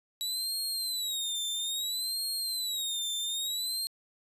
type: tone with vibrato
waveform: sawtooth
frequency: 3890 Hz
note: B7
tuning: 27 cents flat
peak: -28 dBFS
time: 0.21-3.87 s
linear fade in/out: 0 ms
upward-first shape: sine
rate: 0.6 Hz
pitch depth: 150 cents each way
effects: resampled to 32000 Hz